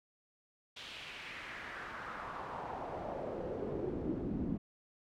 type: noise with band-pass filter sweep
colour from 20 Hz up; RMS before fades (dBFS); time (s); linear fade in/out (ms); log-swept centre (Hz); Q
brown; -41; 0.76-4.58; 10; 3500 to 220; 2.4
effects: none